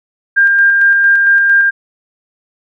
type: tone with tremolo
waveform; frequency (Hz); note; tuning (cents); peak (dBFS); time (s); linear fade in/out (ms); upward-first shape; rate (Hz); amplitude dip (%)
sine; 1600; G6; +35; -5; 0.36-1.71; 20; square; 4.4; 25
effects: none